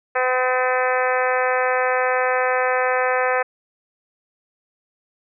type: harmonic tone with a mistuned harmonic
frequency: 254.2 Hz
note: C4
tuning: 50 cents flat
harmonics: 2 / 3 / 4 / 5 / 6 / 7 / 8 / 9 / 10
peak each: -21 / -24 / -27 / -26 / -27 / -26 / -30 / -33 / -34 dBFS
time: 0.15-3.43 s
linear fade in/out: 10 ms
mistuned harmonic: 6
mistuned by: +18 cents
effects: none